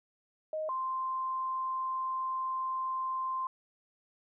sine tone pair in turn, 624 / 1044.6 Hz, D#5 / C6, +5 / -3 cents, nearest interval major sixth, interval 892 cents, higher second, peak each -32 / -31 dBFS, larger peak second, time 0.53-0.69 / 0.69-3.47 s, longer second, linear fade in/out 2 ms, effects none

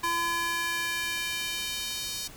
square tone with high-pass filter sweep, 339.3 Hz, F4, 50 cents flat, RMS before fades -31 dBFS, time 0.03-2.28 s, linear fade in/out 10 ms, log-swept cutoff 980 to 4600 Hz, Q 1.5, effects pink hiss -48 dBFS RMS until 2.36 s

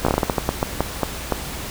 slowing click train, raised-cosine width 1 ms, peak -3 dBFS, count 14, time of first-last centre 0.05-1.323 s, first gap 15 ms, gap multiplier 1.28, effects added 60 Hz sine -36 dBFS peak until 1.7 s + pink hiss -31 dBFS RMS until 1.7 s

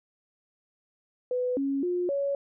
sine tone with pitch steps, 498.6 / 275.6 / 356 / 560 Hz, B4 / C#4 / F4 / C#5, +16 / -10 / +33 / +18 cents, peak -25 dBFS, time 1.31-2.35 s, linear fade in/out 2 ms, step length 260 ms, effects none

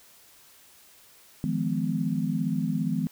sine chord, F half-diminished seventh, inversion third, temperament just, 157.15 / 174.61 / 209.5 / 251.4 Hz, Eb3 / F3 / Ab3 / Cb4, +18 / 0 / +15 / +31 cents, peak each -30 dBFS, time 1.44-3.07 s, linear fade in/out 0 ms, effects white hiss -55 dBFS RMS until 3.11 s

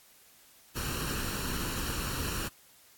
pink noise with comb filter, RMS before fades -34 dBFS, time 0.75-2.49 s, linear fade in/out 20 ms, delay 0.71 ms, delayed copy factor +0.6, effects white hiss -59 dBFS RMS until 2.97 s + AAC 64 kbps

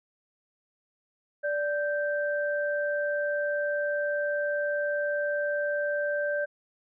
sine tone pair together, 585 / 1565 Hz, D5 / G6, -7 / -3 cents, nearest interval octave + perfect fourth, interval 1704 cents, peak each -27 / -31 dBFS, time 1.43-6.46 s, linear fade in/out 20 ms, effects none

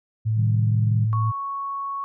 sine tone with vibrato, 110 Hz, A2, in tune, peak -19 dBFS, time 0.25-1.32 s, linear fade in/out 20 ms, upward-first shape sine, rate 11 Hz, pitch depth 9 cents each way
sine chord, A half-diminished seventh, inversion none, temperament equal, 110 / 130.81 / 155.56 / 196 Hz, A2 / C3 / Eb3 / G3, 0 / 0 / 0 / 0 cents, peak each -33 / -30 / -27 / -32 dBFS, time 0.35-1.08 s, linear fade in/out 50 ms
sine tone, 1108.7 Hz, C#6, in tune, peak -26 dBFS, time 1.13-2.04 s, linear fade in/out 0 ms
effects none

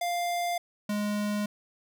square tone pair in turn, 698.5 / 207.7 Hz, F5 / G#3, 0 / 0 cents, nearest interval octave + major sixth, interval 2100 cents, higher first, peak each -28 dBFS, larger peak neither, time 0.01-0.58 / 0.89-1.46 s, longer neither, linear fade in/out 5 ms, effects none

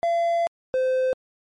triangle tone pair in turn, 680 / 516.5 Hz, F5 / C5, -46 / -22 cents, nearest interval perfect fourth, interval 476 cents, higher first, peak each -17 dBFS, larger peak neither, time 0.03-0.47 / 0.74-1.13 s, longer first, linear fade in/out 0 ms, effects MP3 48 kbps

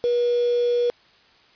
sine tone with quantisation, 482.3 Hz, B4, 41 cents flat, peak -18 dBFS, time 0.04-0.9 s, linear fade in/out 0 ms, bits 5, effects white hiss -55 dBFS RMS until 1.55 s + resampled to 11025 Hz

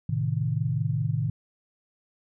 sine chord, A diminished, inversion none, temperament equal, 110 / 130.81 / 155.56 Hz, A2 / C3 / Eb3, 0 / 0 / 0 cents, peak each -28 dBFS, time 0.09-1.3 s, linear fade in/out 5 ms, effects none

